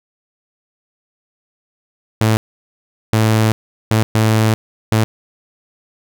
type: tone bursts at uneven times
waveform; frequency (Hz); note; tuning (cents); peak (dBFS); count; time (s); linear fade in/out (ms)
sawtooth; 110; A2; 0; -7; 5; 2.21-2.37 / 3.13-3.52 / 3.91-4.03 / 4.15-4.54 / 4.92-5.04; 0
effects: none